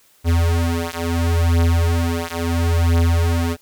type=beating tone pair; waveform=square; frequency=83.8 / 84.53 Hz; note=E2 / E2; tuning=+29 / +44 cents; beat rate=0.73 Hz; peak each=-19 dBFS; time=0.24-3.57 s; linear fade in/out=50 ms; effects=white hiss -55 dBFS RMS until 3.61 s